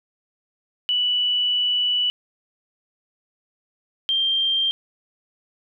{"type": "tone pair in turn", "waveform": "sine", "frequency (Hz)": [2960, 3172], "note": ["F#7", "G7"], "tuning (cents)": [0, 20], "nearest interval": "minor second", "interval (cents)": 120, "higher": "second", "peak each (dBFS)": -18, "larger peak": "neither", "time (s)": [[0.89, 2.1], [4.09, 4.71]], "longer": "first", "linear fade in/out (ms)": 0, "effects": []}